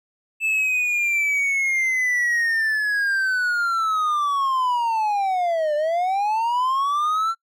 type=linear two-way sweep; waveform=triangle; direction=down then up; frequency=2637 to 587 to 1361 Hz; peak=-17 dBFS; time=0.4-7.35 s; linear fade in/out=50 ms; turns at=5.75 s; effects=noise-tail reverb RT60 0.1 s tail -23 dB re dry